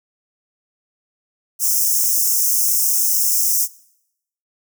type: high-pass noise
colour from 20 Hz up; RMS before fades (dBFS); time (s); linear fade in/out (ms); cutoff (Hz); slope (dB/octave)
white; -17; 1.59-3.68; 50; 5300; 96
effects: noise-tail reverb RT60 0.8 s tail -22 dB re dry